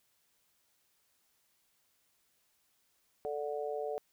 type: harmonic tone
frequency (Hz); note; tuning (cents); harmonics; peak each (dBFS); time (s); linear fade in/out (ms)
146.83; D3; 0; 3 / 4 / 5; -37 / -39 / -41; 3.25-3.98; 0
effects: white hiss -74 dBFS RMS until 4.12 s